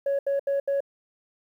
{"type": "tone bursts", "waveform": "sine", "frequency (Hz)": 557, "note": "C#5", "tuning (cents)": 8, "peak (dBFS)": -20, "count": 4, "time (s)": [0.06, 0.805], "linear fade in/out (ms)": 5, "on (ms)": 130, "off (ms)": 75, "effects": ["tanh soft clip ceiling -20 dBFS", "10-bit"]}